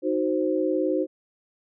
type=chord; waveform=sine; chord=C diminished; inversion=first; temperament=equal; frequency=311.1 / 370 / 523.3 Hz; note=Eb4 / Gb4 / C5; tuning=0 / 0 / 0 cents; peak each=-25 / -26 / -26 dBFS; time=0.02-1.07 s; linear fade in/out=50 ms; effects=none